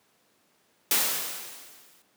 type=noise with exponential decay; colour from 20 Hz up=white; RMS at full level=-21 dBFS; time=0.91-2.02 s; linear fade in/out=2 ms; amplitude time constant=240 ms; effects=pink hiss -66 dBFS RMS until 2.16 s + high-pass 200 Hz 12 dB/octave